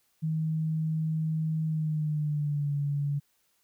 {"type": "tone with pitch glide", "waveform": "sine", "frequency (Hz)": [158.2, 143.4], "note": ["D#3", "D3"], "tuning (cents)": [29, -41], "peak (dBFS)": -26, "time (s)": [0.22, 3.2], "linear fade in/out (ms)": 20, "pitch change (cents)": -170, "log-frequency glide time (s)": [1.66, 2.74], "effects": ["white hiss -71 dBFS RMS until 3.63 s"]}